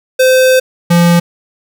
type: tone pair in turn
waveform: square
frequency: 516 / 172.19 Hz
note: C5 / F3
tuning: -24 / -24 cents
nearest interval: octave + perfect fifth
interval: 1900 cents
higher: first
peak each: -6 dBFS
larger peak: neither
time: 0.19-0.6 / 0.9-1.2 s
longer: first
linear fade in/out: 10 ms
effects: none